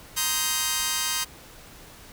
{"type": "chord", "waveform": "5% pulse", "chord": "C minor seventh", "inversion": "third", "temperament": "just", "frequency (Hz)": [941.9, 1046.5, 1255.8, 1569.8], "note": ["Bb5", "C6", "Eb6", "G6"], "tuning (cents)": [18, 0, 16, 2], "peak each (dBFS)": -19, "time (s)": [0.16, 1.25], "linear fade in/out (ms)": 20, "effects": ["pink hiss -47 dBFS RMS until 2.12 s"]}